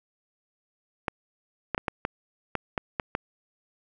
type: clicks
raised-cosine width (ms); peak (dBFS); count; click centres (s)
0.5; -11; 9; 1.082 / 1.747 / 1.779 / 1.882 / 2.051 / 2.553 / 2.778 / 2.998 / 3.151
effects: none